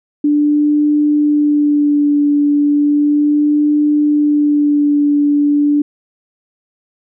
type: tone with vibrato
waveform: sine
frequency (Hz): 293.7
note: D4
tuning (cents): 0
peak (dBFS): -9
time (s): 0.24-5.82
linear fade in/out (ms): 5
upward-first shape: sine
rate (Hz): 0.35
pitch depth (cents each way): 19
effects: none